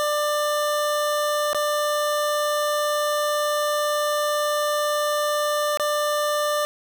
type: tone with dropouts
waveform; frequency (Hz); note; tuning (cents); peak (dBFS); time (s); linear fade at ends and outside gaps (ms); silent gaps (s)
25% pulse; 594; D5; +20; -17; 0-6.65; 0; 1.531-1.547 / 5.773-5.797
effects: none